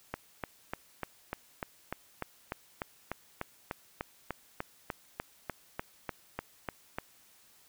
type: click train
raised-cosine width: 0.5 ms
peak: -19 dBFS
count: 24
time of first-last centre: 0.14-6.985 s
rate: 3.36 Hz
effects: white hiss -62 dBFS RMS until 7.68 s